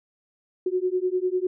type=beating tone pair; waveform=sine; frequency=361.9 / 371.9 Hz; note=F#4 / F#4; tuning=-38 / +9 cents; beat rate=10 Hz; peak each=-25 / -25 dBFS; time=0.66-1.47 s; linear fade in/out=5 ms; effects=none